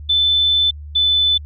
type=tone pair in turn; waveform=sine; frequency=3520 / 3507 Hz; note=A7 / A7; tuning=0 / -6 cents; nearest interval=unison; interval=6 cents; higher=first; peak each=-12 dBFS; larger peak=neither; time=0.09-0.71 / 0.95-1.38 s; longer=first; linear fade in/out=10 ms; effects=added 74 Hz sine -30 dBFS peak until 1.45 s